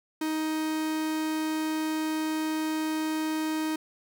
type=tone; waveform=45% pulse; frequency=313.1 Hz; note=D#4; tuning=11 cents sharp; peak=-27 dBFS; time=0.21-3.76 s; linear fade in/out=5 ms; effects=none